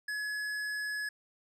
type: tone with hard clipping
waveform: sine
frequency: 1695 Hz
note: G#6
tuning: 35 cents sharp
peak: -35 dBFS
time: 0.08-1.09 s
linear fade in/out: 5 ms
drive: 11 dB
effects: none